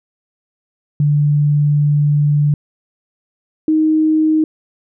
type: tone pair in turn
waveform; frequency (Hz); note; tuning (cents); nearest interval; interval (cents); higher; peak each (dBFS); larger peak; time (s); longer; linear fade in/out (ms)
sine; 146.83 / 312.6; D3 / D#4; 0 / +8; octave + minor second; 1308; second; -10; neither; 1-2.54 / 3.68-4.44; first; 2
effects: none